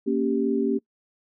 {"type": "chord", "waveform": "sine", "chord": "G diminished", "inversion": "first", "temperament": "equal", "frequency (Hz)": [233.1, 277.2, 392], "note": ["Bb3", "Db4", "G4"], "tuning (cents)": [0, 0, 0], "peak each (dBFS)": -25, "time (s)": [0.06, 0.79], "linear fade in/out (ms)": 20, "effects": ["noise-tail reverb RT60 0.1 s tail -24 dB re dry"]}